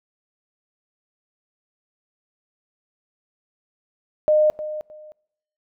sine tone with echo, 611 Hz, D#5, 32 cents flat, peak -13 dBFS, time 4.28-4.5 s, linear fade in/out 0 ms, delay 310 ms, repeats 2, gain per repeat -13 dB, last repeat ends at 5.12 s, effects noise-tail reverb RT60 0.8 s tail -26 dB re dry

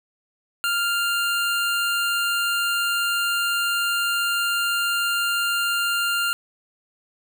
25% pulse tone, 1396.9 Hz, F6, in tune, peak -17 dBFS, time 0.64-6.33 s, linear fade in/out 0 ms, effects none

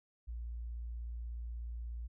sine tone, 58.27 Hz, A#1, in tune, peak -39 dBFS, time 0.27-2.08 s, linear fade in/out 20 ms, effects none

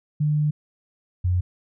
sine tone pair in turn, 150 / 90.2 Hz, D3 / F#2, +37 / -44 cents, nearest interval major sixth, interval 881 cents, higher first, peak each -18 dBFS, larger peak neither, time 0.2-0.51 / 1.24-1.41 s, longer first, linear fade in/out 10 ms, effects none

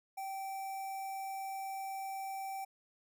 square tone with notch filter, 776 Hz, G5, 18 cents flat, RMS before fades -41 dBFS, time 0.17-2.65 s, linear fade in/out 10 ms, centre 3700 Hz, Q 0.75, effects none

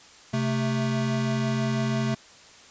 square tone pair together, 131.2 / 220.7 Hz, C3 / A3, +5 / +5 cents, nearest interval major sixth, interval 900 cents, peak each -27 / -27 dBFS, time 0.33-2.15 s, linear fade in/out 10 ms, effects white hiss -50 dBFS RMS until 2.7 s + resampled to 16000 Hz

